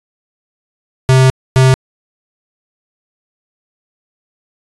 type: tone bursts at uneven times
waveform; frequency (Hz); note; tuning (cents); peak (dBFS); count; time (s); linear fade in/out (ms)
square; 130.81; C3; 0; -6; 2; 1.09-1.3 / 1.56-1.74; 0
effects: resampled to 24000 Hz